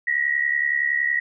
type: tone pair together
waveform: sine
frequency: 1879 / 1949.7 Hz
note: A#6 / B6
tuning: +13 / -23 cents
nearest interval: minor second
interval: 64 cents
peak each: -22 dBFS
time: 0.07-1.2 s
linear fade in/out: 5 ms
effects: none